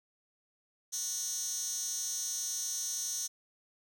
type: tone with high-pass filter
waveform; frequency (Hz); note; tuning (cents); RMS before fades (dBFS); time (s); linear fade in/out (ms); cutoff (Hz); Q
15% pulse; 367.6; F#4; -11; -36; 0.92-3.28; 20; 6200; 4
effects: none